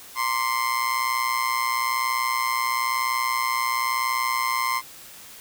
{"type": "tone with amplitude modulation", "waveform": "30% pulse", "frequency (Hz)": 1046.5, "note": "C6", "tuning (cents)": 0, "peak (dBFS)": -16, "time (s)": [0.15, 4.82], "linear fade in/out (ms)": 50, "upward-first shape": "sine", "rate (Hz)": 121, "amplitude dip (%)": 75, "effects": ["white hiss -44 dBFS RMS until 5.4 s"]}